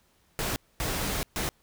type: noise bursts at uneven times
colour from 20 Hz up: pink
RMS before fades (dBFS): -30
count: 3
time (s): 0.39-0.56 / 0.8-1.23 / 1.36-1.49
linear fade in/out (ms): 0
effects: pink hiss -66 dBFS RMS until 1.62 s